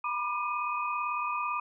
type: tone cluster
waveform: sine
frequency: 971 / 1009 / 1198 / 2504 Hz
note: B5 / B5 / D6 / D#7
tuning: -30 / +37 / +34 / +10 cents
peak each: -36 / -39 / -31 / -37 dBFS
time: 0.04-1.6 s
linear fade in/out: 5 ms
effects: none